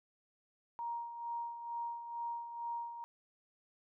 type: tone with tremolo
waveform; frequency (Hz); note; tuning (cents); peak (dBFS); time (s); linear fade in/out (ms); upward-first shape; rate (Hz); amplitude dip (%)
sine; 939; A#5; +12; -36; 0.79-3.04; 0; sine; 2.2; 60
effects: none